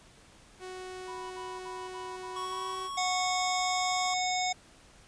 sawtooth tone with pitch glide, 370 to 378 Hz, F#4 to F#4, 0 to +37 cents, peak -36 dBFS, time 0.59-2.9 s, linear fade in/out 50 ms, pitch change +37 cents, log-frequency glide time 2.38-2.62 s
triangle tone bursts, 987.8 Hz, B5, in tune, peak -39 dBFS, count 6, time 1.07-2.75 s, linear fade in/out 20 ms, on 240 ms, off 48 ms
square tone, 1108.7 Hz, C#6, in tune, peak -36 dBFS, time 2.36-4.14 s, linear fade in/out 5 ms
harmonic tone, 734 Hz, F#5, 14 cents flat, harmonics 1 / 3 / 5 / 7 / 9 / 10, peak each -30 / -35 / -37 / -38 / -40 / -40 dBFS, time 2.97-4.53 s, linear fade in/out 10 ms
effects pink hiss -57 dBFS RMS until 5.07 s + resampled to 22050 Hz

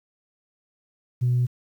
sine tone, 123.47 Hz, B2, in tune, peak -17 dBFS, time 1.21-1.47 s, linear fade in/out 20 ms, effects tanh soft clip ceiling -15 dBFS + 9-bit

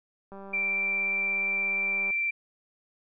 click train, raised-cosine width 1 ms, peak -31 dBFS, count 351, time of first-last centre 0.32-2.106 s, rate 196 Hz
sine tone with vibrato, 2351 Hz, D7, 1 cent sharp, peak -25 dBFS, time 0.53-2.31 s, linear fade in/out 10 ms, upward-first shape triangle, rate 17 Hz, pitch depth 9 cents each way
effects none

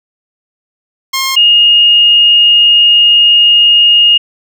10% pulse / sine tone pair in turn, 1068 / 2851 Hz, C6 / F7, +35 / +35 cents, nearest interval octave + perfect fourth, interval 1700 cents, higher second, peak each -3 dBFS, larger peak neither, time 1.13-1.36 / 1.36-4.18 s, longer second, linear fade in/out 10 ms, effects none

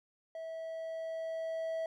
triangle tone with level ramp, 650 Hz, E5, 24 cents flat, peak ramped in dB -38 to -31 dBFS, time 0.35-1.86 s, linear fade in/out 2 ms, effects none

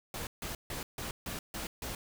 pink noise bursts, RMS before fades -39 dBFS, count 7, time 0.14-1.95 s, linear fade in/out 2 ms, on 130 ms, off 150 ms, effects none

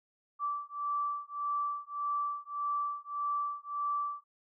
sine beating tone pair, 1162 / 1163.7 Hz, D6 / D6, -19 / -16 cents, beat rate 1.7 Hz, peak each -35 / -35 dBFS, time 0.39-4.24 s, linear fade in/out 50 ms, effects none

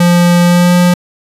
square tone with pitch glide, 174.61 to 177.15 Hz, F3 to F3, 0 to +25 cents, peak -6 dBFS, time 0-0.94 s, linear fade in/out 5 ms, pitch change +25 cents, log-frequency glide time 0.43-0.74 s, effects resampled to 32000 Hz

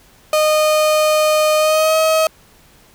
35% pulse tone with pitch glide, 615 to 635.6 Hz, D#5 to D#5, -20 to +37 cents, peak -10 dBFS, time 0.33-2.27 s, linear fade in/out 2 ms, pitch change +57 cents, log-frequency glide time 1.57-1.96 s, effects pink hiss -49 dBFS RMS until 2.94 s

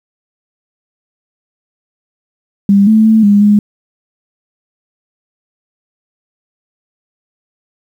sine tone with pitch steps, 199.5 / 218.5 / 220.4 / 203.7 / 207.2 Hz, G3 / A3 / A3 / G#3 / G#3, +31 / -12 / +3 / -33 / -4 cents, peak -4 dBFS, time 2.69-3.59 s, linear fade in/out 2 ms, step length 180 ms, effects 7-bit

